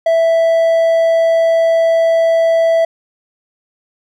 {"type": "tone", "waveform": "triangle", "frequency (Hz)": 659.3, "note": "E5", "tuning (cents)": 0, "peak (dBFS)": -7, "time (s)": [0.06, 2.85], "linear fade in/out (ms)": 5, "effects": []}